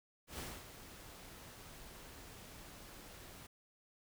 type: noise with ADSR envelope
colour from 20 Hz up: pink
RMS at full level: -44 dBFS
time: 0.27-3.47 s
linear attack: 120 ms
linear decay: 240 ms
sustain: -10 dB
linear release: 8 ms
effects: none